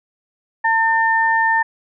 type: tone pair together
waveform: sine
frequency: 902.9 / 1800 Hz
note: A5 / A6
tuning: +44 / +39 cents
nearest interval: octave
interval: 1195 cents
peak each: -16 dBFS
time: 0.64-1.63 s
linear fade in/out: 10 ms
effects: none